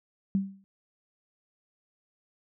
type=tone with exponential decay; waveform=sine; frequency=194.7 Hz; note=G3; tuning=12 cents flat; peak=-20 dBFS; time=0.35-0.64 s; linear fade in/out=0 ms; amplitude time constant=61 ms; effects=none